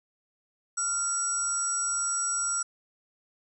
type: tone cluster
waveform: sine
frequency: 1378 / 5740 / 7890 Hz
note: F6 / F8 / B8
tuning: -24 / +47 / -3 cents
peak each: -33 / -33 / -28 dBFS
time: 0.77-2.63 s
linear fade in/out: 10 ms
effects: none